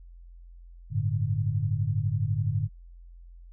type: chord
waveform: sine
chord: G suspended second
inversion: none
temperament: equal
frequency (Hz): 98 / 110 / 146.83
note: G2 / A2 / D3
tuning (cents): 0 / 0 / 0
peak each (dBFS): -29 / -27 / -30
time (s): 0.9-2.69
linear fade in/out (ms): 50
effects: added 43 Hz sine -45 dBFS peak until 3.52 s